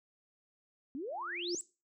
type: exponential sweep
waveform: sine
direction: up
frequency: 251 to 8070 Hz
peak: -37 dBFS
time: 0.95-1.61 s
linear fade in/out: 0 ms
type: tone with exponential growth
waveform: sine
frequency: 349.2 Hz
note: F4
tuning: in tune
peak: -31 dBFS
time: 1.04-1.55 s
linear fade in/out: 2 ms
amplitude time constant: 110 ms
effects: noise-tail reverb RT60 0.3 s tail -19 dB re dry